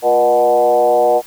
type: tone with frequency modulation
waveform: sine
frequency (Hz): 610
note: D#5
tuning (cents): -34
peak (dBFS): -9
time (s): 0.02-1.22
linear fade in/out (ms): 50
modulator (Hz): 128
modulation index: 1.4
effects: white hiss -40 dBFS RMS until 1.26 s

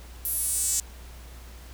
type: tone with high-pass filter sweep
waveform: sawtooth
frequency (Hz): 375.2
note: F#4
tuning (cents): +24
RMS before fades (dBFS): -27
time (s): 0.25-0.8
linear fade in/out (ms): 0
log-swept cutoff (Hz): 12000 to 7100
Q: 3.7
effects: added 60 Hz sine -42 dBFS peak until 1.73 s + pink hiss -50 dBFS RMS until 1.73 s

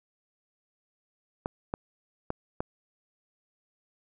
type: clicks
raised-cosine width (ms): 1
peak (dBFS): -16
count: 4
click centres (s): 1.459 / 1.739 / 2.304 / 2.605
effects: none

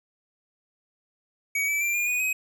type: tone with pitch steps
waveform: square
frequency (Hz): 2258 / 2309 / 2362 / 2416 / 2471 / 2527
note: C#7 / D7 / D7 / D7 / D#7 / D#7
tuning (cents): +31 / -30 / +9 / +48 / -13 / +26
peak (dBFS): -24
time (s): 1.55-2.33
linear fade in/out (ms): 5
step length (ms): 130
effects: none

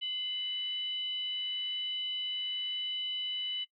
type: tone with frequency modulation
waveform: sine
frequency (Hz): 2985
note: F#7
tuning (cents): +15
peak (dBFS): -33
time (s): 0.01-3.65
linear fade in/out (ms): 20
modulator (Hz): 901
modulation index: 0.33
effects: noise-tail reverb RT60 0.1 s tail -19 dB re dry

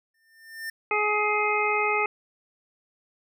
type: tone with exponential growth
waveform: square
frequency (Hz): 1800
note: A6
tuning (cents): +39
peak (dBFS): -30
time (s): 0.14-0.7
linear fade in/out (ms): 5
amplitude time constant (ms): 120
type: harmonic tone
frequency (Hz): 420.2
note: G#4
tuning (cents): +20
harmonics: 1 / 2 / 3 / 5 / 6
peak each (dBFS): -28 / -28 / -28 / -28 / -28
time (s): 0.91-2.06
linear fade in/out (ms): 2
effects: none

